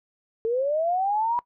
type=linear sweep; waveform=sine; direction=up; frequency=440 to 976 Hz; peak=-21 dBFS; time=0.45-1.39 s; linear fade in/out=0 ms; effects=noise-tail reverb RT60 0.1 s tail -20 dB re dry